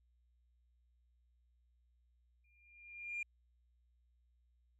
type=tone with exponential growth; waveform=sine; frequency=2403 Hz; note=D7; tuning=39 cents sharp; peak=-35 dBFS; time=2.44-3.23 s; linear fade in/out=5 ms; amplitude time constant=170 ms; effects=tanh soft clip ceiling -35 dBFS + added 60 Hz sine -70 dBFS peak until 4.79 s